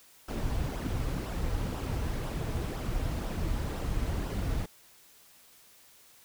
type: noise with flanger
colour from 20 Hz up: brown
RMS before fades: -32 dBFS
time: 0.28-4.66 s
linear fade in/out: 5 ms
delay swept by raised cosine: 0.45 to 5.65 ms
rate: 2 Hz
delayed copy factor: -0.5
effects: white hiss -58 dBFS RMS until 6.24 s